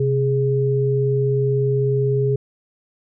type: tone pair together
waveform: sine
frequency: 130.81 / 414.6 Hz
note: C3 / G#4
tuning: 0 / -3 cents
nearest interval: octave + minor sixth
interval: 1997 cents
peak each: -18 / -19 dBFS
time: 0-2.36 s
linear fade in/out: 5 ms
effects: none